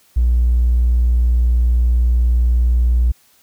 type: tone with tanh clipping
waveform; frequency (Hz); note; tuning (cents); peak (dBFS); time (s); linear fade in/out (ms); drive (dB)
triangle; 59.9; A#1; +48; -10; 0.16-3.12; 10; 1
effects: white hiss -54 dBFS RMS until 3.42 s